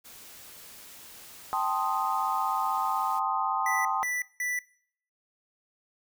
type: noise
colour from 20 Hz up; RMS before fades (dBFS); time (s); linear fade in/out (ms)
white; -48; 0.04-3.2; 20
type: chord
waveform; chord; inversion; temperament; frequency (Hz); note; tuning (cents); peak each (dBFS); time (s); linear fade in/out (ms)
sine; A half-diminished seventh; third; equal; 784 / 880 / 1046.5 / 1244.5; G5 / A5 / C6 / Eb6; 0 / 0 / 0 / 0; -31; 1.53-4.03; 0
type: tone bursts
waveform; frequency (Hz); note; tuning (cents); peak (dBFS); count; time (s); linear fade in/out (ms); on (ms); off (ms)
square; 1975.5; B6; 0; -29; 3; 3.66-4.59; 2; 190; 180
effects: noise-tail reverb RT60 0.6 s tail -22 dB re dry